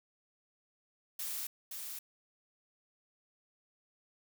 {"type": "noise with echo", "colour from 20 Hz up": "blue", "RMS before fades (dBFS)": -39, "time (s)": [1.19, 1.47], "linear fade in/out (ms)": 5, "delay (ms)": 520, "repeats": 1, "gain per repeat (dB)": -4, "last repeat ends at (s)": 1.99, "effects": []}